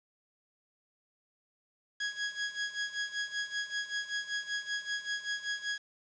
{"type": "tone with tremolo", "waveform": "sawtooth", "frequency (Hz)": 1661.2, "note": "G#6", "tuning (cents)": 0, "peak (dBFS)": -27, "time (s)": [2, 5.78], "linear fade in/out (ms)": 5, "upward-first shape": "sine", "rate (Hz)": 5.2, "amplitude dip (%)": 80, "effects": ["resampled to 16000 Hz", "9-bit"]}